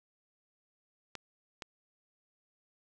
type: clicks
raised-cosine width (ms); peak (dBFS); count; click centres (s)
0.2; -23; 2; 1.153 / 1.622
effects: none